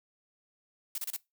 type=noise bursts; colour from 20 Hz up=blue; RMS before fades=-35 dBFS; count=4; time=0.95-1.164 s; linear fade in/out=2 ms; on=31 ms; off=30 ms; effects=noise-tail reverb RT60 0.2 s tail -21 dB re dry